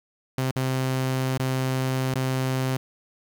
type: tone with dropouts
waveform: sawtooth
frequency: 130.7 Hz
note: C3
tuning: 1 cent flat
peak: -19 dBFS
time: 0.38-2.77 s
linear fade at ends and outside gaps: 2 ms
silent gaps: 0.512-0.56 / 1.378-1.396 / 2.141-2.156 s
effects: 8-bit